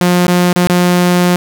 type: tone with dropouts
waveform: sawtooth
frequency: 177.8 Hz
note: F3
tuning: 31 cents sharp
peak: -4 dBFS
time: 0.01-1.36 s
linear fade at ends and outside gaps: 0 ms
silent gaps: 0.267-0.281 / 0.529-0.56 / 0.671-0.698 s
effects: none